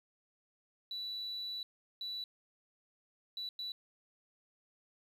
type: tone bursts at uneven times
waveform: sine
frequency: 3951 Hz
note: B7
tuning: in tune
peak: -37 dBFS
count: 4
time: 0.91-1.63 / 2.01-2.24 / 3.37-3.49 / 3.59-3.72 s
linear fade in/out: 2 ms
effects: tanh soft clip ceiling -34 dBFS + 11-bit